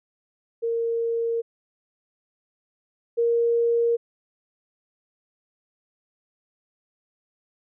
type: tone pair in turn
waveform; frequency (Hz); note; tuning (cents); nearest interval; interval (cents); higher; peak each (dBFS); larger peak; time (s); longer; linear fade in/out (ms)
sine; 462.2 / 467.8; A#4 / A#4; -15 / +6; unison; 21; second; -22 / -18; second; 0.62-1.42 / 3.17-3.97; neither; 20
effects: none